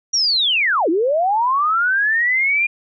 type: linear two-way sweep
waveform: sine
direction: down then up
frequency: 5800 to 305 to 2431 Hz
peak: -14 dBFS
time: 0.13-2.67 s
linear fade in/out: 10 ms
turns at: 0.89 s
effects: none